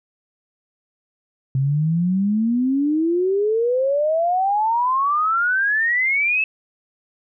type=exponential sweep; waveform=sine; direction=up; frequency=130.4 to 2637 Hz; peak=-16 dBFS; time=1.55-6.44 s; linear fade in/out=2 ms; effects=none